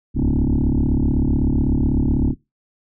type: tone with frequency modulation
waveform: sine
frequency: 104.2 Hz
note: G#2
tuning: 6 cents sharp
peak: -13 dBFS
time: 0.14-2.35 s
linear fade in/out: 50 ms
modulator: 36 Hz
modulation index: 5.6
effects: noise-tail reverb RT60 0.2 s tail -19 dB re dry + tanh soft clip ceiling -12 dBFS